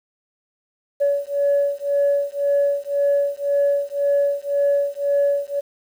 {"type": "beating tone pair", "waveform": "sine", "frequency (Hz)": [566, 567.9], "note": ["C#5", "C#5"], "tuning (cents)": [36, 42], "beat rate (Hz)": 1.9, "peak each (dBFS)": -19, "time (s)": [1, 5.61], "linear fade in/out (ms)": 20, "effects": ["tanh soft clip ceiling -11 dBFS", "8-bit"]}